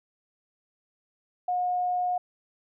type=tone; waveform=sine; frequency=721 Hz; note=F#5; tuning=45 cents flat; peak=-24 dBFS; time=1.48-2.18 s; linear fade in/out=5 ms; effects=none